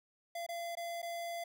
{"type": "tone with dropouts", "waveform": "square", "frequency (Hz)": 683, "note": "F5", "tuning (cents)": -39, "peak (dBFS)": -39, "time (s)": [0.35, 1.44], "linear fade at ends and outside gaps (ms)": 5, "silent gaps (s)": [[0.465, 0.488], [0.753, 0.77], [1.019, 1.027]], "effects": []}